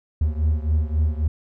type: beating tone pair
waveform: triangle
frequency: 75.6 / 79.3 Hz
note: D#2 / D#2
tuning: -49 / +33 cents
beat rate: 3.7 Hz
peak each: -18 / -21 dBFS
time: 0.21-1.28 s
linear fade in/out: 5 ms
effects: none